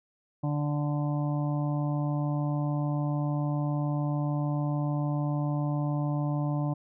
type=harmonic tone; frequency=146.83 Hz; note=D3; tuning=in tune; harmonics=1 / 2 / 4 / 5 / 6 / 7; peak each=-27 / -33 / -39 / -41 / -43 / -44 dBFS; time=0.43-6.74 s; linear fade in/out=10 ms; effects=none